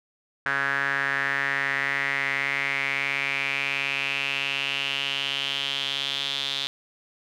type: tone with band-pass filter sweep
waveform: sawtooth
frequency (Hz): 138.59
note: C#3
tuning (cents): 0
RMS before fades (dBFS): -27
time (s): 0.46-6.67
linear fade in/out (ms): 0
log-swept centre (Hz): 1600 to 3600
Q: 5.8
effects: none